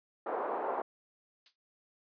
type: band-pass noise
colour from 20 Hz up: white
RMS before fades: -35 dBFS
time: 0.26-0.82 s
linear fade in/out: 5 ms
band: 370 to 980 Hz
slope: 24 dB/octave
type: noise with exponential decay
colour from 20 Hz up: violet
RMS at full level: -39 dBFS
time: 1.46-1.56 s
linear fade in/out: 1 ms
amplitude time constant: 21 ms
effects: resampled to 11025 Hz